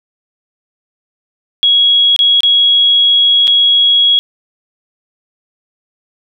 sine tone with dropouts, 3322 Hz, G#7, in tune, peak -6 dBFS, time 1.63-4.19 s, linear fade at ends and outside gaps 0 ms, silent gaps 2.163-2.191 / 2.406-2.433 / 3.472-3.478 s, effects none

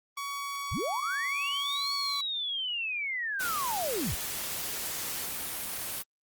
sawtooth tone, 1126 Hz, C#6, 27 cents sharp, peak -30 dBFS, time 0.17-2.21 s, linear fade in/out 5 ms
sine linear two-way sweep, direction up then down, 34.51 to 4460 to 34.51 Hz, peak -30 dBFS, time 0.71-4.15 s, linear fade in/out 10 ms, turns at 1.94 s
white noise, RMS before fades -35 dBFS, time 3.39-6.03 s, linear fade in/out 20 ms
effects Opus 24 kbps

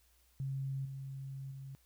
sine tone with level steps, 135.4 Hz, C#3, 40 cents flat, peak -35 / -41 / -44 dBFS, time 0.4-1.75 s, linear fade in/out 0 ms, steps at 0.85 / 1.51 s, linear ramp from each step 5 ms, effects added 60 Hz sine -69 dBFS peak until 1.85 s + white hiss -71 dBFS RMS until 1.85 s

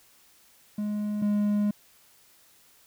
triangle tone pair in turn, 208.9 / 207 Hz, G#3 / G#3, +10 / -5 cents, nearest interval unison, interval 15 cents, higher first, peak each -25 / -20 dBFS, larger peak second, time 0.78-1.22 / 1.22-1.71 s, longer second, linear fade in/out 5 ms, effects white hiss -59 dBFS RMS until 2.86 s

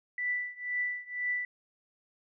sine tone with tremolo, 1975.5 Hz, B6, in tune, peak -27 dBFS, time 0.18-1.45 s, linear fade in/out 2 ms, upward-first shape triangle, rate 2 Hz, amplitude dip 95%, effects none

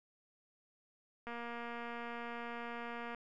click train, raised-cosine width 0.5 ms, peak -30 dBFS, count 444, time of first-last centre 1.27-3.147 s, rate 236 Hz, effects none

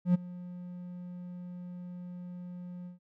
triangle tone with ADSR envelope, 178.2 Hz, F3, 35 cents sharp, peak -17 dBFS, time 0.05-2.99 s, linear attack 94 ms, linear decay 17 ms, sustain -21 dB, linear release 130 ms, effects none

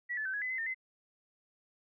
sine tone with pitch steps, 1938 / 1735 / 1538 / 1670 / 2014 / 2050 / 1816 / 2052 Hz, B6 / A6 / G6 / G#6 / B6 / C7 / A#6 / C7, -33 / -25 / -33 / +9 / +33 / -36 / -46 / -34 cents, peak -33 dBFS, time 0.09-0.746 s, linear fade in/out 20 ms, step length 82 ms, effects none

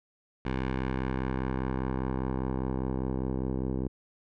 10% pulse tone with low-pass filter sweep, 65 Hz, C2, 11 cents flat, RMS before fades -31 dBFS, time 0.45-3.88 s, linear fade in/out 5 ms, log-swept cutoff 2500 to 470 Hz, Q 1, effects none

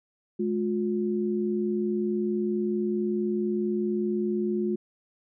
sine tone pair together, 212.1 / 356.7 Hz, G#3 / F4, +37 / +37 cents, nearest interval major sixth, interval 900 cents, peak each -27 dBFS, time 0.39-4.76 s, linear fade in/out 10 ms, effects none

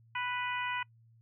harmonic tone, 493.9 Hz, B4, in tune, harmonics 2 / 3 / 4 / 5 / 6, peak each -36 / -39 / -39 / -39 / -44 dBFS, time 0.15-0.83 s, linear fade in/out 5 ms, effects noise-tail reverb RT60 0.1 s tail -26 dB re dry + added 114 Hz sine -59 dBFS peak until 1.21 s

